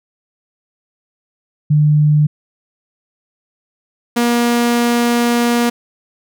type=tone pair in turn; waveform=sine / sawtooth; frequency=150 / 238.1 Hz; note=D3 / A#3; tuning=+37 / +37 cents; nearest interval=minor sixth; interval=800 cents; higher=second; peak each=-8 dBFS; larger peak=neither; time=1.7-2.27 / 4.16-5.7 s; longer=second; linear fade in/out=10 ms; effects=none